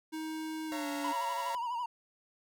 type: tone with pitch glide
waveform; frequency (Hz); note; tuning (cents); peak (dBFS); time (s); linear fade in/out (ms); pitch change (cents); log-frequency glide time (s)
square; 315.5 to 289.3; D#4 to D4; +24 to -26; -37; 0.12-1.13; 20; -150; 0.67-0.88
type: chord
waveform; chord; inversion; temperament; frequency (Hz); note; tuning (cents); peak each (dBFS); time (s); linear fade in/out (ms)
sawtooth; Bb minor; first; equal with one note detuned; 554.4 / 680.9 / 932.3; Db5 / F5 / Bb5; 0 / -44 / 0; -39; 0.72-1.55; 0
type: tone with vibrato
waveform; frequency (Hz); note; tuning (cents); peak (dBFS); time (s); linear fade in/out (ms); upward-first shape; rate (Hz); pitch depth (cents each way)
triangle; 958; A#5; +47; -31; 1.04-1.86; 5; sine; 12; 73
effects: none